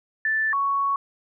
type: tone pair in turn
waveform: sine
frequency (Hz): 1760 / 1112.9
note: A6 / C#6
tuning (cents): 0 / +6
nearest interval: minor sixth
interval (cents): 794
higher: first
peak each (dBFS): -20 / -20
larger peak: neither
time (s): 0.25-0.53 / 0.53-0.96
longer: second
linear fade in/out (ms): 2
effects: none